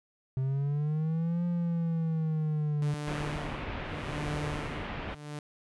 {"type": "linear two-way sweep", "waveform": "triangle", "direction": "up then down", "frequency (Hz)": [130, 174.61, 144.8], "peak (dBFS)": -25, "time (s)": [0.37, 2.94], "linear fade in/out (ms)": 0, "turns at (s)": 1.45}
{"type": "tone with tremolo", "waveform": "sawtooth", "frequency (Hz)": 148.2, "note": "D3", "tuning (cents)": 16, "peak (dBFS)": -29, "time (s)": [2.82, 5.39], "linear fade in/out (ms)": 2, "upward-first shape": "sine", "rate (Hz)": 0.81, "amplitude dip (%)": 100}
{"type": "low-pass noise", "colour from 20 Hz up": "pink", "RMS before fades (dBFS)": -37, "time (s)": [3.07, 5.15], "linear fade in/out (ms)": 10, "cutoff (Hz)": 2900, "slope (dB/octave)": 24}
{"effects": ["resampled to 24000 Hz"]}